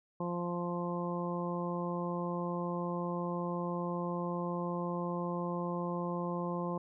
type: harmonic tone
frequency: 174.61 Hz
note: F3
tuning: in tune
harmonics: 1 / 2 / 3 / 4 / 5 / 6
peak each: -36 / -40 / -40 / -47 / -44 / -41 dBFS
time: 0.2-6.78 s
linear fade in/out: 5 ms
effects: none